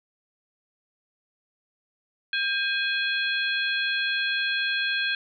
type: harmonic tone with a mistuned harmonic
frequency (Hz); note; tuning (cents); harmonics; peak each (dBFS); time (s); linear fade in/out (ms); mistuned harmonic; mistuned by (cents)
836; G#5; +11; 2 / 3 / 4 / 5; -26 / -30 / -30 / -33; 2.33-5.15; 2; 2; -78
effects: none